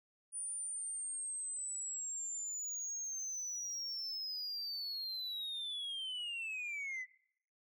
sine linear sweep, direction down, 9470 to 1975.5 Hz, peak -36 dBFS, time 0.32-7.06 s, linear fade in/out 50 ms, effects noise-tail reverb RT60 0.7 s tail -23 dB re dry + tanh soft clip ceiling -38 dBFS

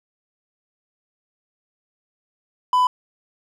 triangle tone, 1000 Hz, B5, 21 cents sharp, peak -12 dBFS, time 2.73-2.87 s, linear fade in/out 2 ms, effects none

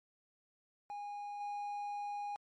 triangle tone with level steps, 820 Hz, G#5, 22 cents flat, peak -39 / -36 dBFS, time 0.9-2.36 s, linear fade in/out 0 ms, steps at 1.4 s, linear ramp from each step 10 ms, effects MP3 48 kbps

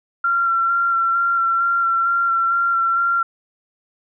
sine tone with vibrato, 1368 Hz, F6, 36 cents flat, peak -15 dBFS, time 0.24-3.23 s, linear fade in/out 5 ms, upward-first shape square, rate 2.2 Hz, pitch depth 14 cents each way, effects none

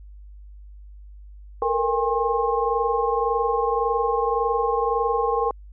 sine tone cluster, 452.8 / 474.6 / 807 / 1072 Hz, A4 / A#4 / G#5 / C6, +50 / +31 / -50 / +42 cents, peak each -25 dBFS, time 1.62-5.51 s, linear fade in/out 2 ms, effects added 50 Hz sine -40 dBFS peak until 5.72 s

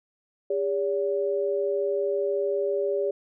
sine tone pair together, 403.6 / 570.8 Hz, G#4 / D5, -49 / -49 cents, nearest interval tritone, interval 600 cents, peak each -25 / -27 dBFS, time 0.5-3.11 s, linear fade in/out 5 ms, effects none

